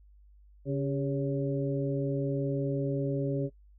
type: harmonic tone with a mistuned harmonic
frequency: 139.9 Hz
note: C#3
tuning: 16 cents sharp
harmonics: 1 / 2 / 3 / 4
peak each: -30 / -33 / -35 / -36 dBFS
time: 0.65-3.5 s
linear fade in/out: 50 ms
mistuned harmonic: 3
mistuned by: -61 cents
effects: noise-tail reverb RT60 0.1 s tail -19 dB re dry + added 50 Hz sine -54 dBFS peak until 3.78 s